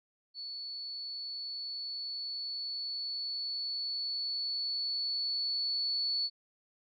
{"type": "tone with level ramp", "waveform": "sine", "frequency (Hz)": 4435, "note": "C#8", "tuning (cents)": 0, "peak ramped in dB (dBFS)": [-39, -29], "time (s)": [0.34, 6.3], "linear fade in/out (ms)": 50, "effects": []}